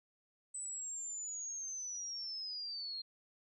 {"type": "linear sweep", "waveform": "sine", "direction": "down", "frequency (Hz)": [8060, 4186], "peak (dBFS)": -40, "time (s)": [0.54, 3.02], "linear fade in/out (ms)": 10, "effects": []}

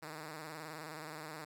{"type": "tone with vibrato", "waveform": "5% pulse", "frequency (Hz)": 155.56, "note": "D#3", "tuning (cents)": 0, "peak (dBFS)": -33, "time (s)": [0.02, 1.45], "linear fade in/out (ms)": 10, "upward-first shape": "square", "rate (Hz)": 19, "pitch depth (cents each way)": 60, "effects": []}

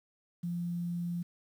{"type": "tone", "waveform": "sine", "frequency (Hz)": 173.1, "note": "F3", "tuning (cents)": -15, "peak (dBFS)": -32, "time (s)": [0.43, 1.23], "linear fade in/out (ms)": 10, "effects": ["10-bit"]}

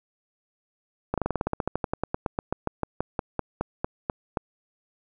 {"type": "slowing click train", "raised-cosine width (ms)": 1, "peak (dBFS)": -11, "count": 28, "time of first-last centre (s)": [1.14, 4.372], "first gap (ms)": 37, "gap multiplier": 1.08, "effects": []}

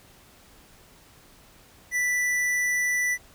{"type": "tone with hard clipping", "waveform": "triangle", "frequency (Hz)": 1975.5, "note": "B6", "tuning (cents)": 0, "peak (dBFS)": -24, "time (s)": [1.91, 3.18], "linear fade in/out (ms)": 50, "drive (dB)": 16, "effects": ["pink hiss -54 dBFS RMS until 3.34 s"]}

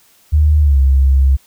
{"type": "tone with pitch glide", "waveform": "sine", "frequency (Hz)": [75.6, 67.35], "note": ["D#2", "C#2"], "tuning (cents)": [-49, -49], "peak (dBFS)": -7, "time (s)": [0.32, 1.37], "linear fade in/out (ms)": 20, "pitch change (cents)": -200, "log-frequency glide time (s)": [0.6, 0.79], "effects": ["white hiss -51 dBFS RMS until 1.46 s"]}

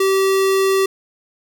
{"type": "tone", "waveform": "square", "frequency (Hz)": 386.1, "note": "G4", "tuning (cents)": -26, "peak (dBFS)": -14, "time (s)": [0, 0.86], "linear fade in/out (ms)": 5, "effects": []}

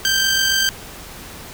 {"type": "tone with amplitude modulation", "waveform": "15% pulse", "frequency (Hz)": 1568, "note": "G6", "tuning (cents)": 0, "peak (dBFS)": -7, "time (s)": [0.05, 0.69], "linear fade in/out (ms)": 0, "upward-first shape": "sine", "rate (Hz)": 47.3, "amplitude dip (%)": 35, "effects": ["pink hiss -36 dBFS RMS until 1.53 s"]}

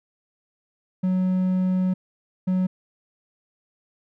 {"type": "tone bursts at uneven times", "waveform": "triangle", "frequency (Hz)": 185, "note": "F#3", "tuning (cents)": 0, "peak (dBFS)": -17, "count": 2, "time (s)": [[1.03, 1.94], [2.47, 2.67]], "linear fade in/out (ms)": 10, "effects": []}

